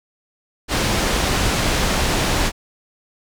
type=low-pass noise; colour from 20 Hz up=pink; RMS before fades=-19 dBFS; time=0.68-2.52 s; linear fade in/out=50 ms; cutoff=7700 Hz; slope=12 dB/octave; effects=none